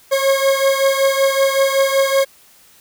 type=beating tone pair; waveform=40% pulse; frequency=542 / 547.3 Hz; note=C#5 / C#5; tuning=-39 / -22 cents; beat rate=5.3 Hz; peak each=-14 / -17 dBFS; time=0.11-2.25 s; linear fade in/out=20 ms; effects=white hiss -49 dBFS RMS until 2.8 s